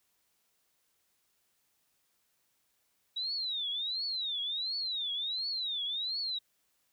sine tone with vibrato, 3836 Hz, A#7, 49 cents sharp, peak -32 dBFS, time 3.16-6.39 s, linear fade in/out 10 ms, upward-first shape triangle, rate 1.4 Hz, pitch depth 270 cents each way, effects white hiss -75 dBFS RMS until 6.92 s

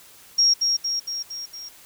sine tone with echo, 5588 Hz, F8, in tune, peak -14 dBFS, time 0.38-0.54 s, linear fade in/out 10 ms, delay 230 ms, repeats 5, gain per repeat -4 dB, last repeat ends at 1.69 s, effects white hiss -49 dBFS RMS until 1.85 s

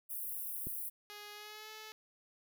white high-pass noise, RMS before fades -41 dBFS, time 0.09-0.9 s, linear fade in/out 20 ms, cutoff 10000 Hz, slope 48 dB/octave
click, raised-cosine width 3 ms, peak -30 dBFS, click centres 0.67 s
5% pulse tone with pitch glide, 415.3 to 432.9 Hz, G#4 to A4, 0 to -28 cents, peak -36 dBFS, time 1.1-1.92 s, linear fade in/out 0 ms, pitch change +72 cents, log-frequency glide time 1.33-1.7 s
effects none

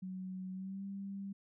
sine tone with pitch glide, 186.4 to 197.03 Hz, F#3 to G3, +13 to +9 cents, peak -40 dBFS, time 0.02-1.33 s, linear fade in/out 10 ms, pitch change +96 cents, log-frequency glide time 0.52-0.84 s, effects none

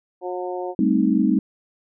harmonic tone, 180.6 Hz, F#3, 42 cents flat, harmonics 2 / 3 / 4 / 5, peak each -28 / -31 / -31 / -36 dBFS, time 0.21-0.75 s, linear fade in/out 50 ms
sine chord, A half-diminished seventh, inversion third, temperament equal, 196 / 220 / 261.6 / 311.1 Hz, G3 / A3 / C4 / Eb4, 0 / 0 / 0 / 0 cents, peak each -21 dBFS, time 0.79-1.39 s, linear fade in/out 2 ms
effects none

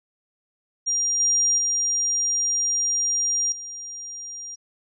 sine tone with level steps, 5700 Hz, F8, 34 cents sharp, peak -20 / -17 / -20 / -33 dBFS, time 0.86-4.56 s, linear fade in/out 20 ms, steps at 1.2 / 1.58 / 3.52 s, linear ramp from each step 2 ms, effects none

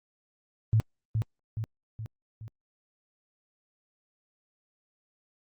sine tone with echo, 110 Hz, A2, in tune, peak -19 dBFS, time 0.73-0.8 s, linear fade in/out 0 ms, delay 420 ms, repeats 4, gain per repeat -5 dB, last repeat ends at 2.48 s, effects Opus 32 kbps

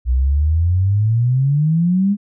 sine exponential sweep, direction up, 60 to 208.4 Hz, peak -12 dBFS, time 0.05-2.17 s, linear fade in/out 50 ms, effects none

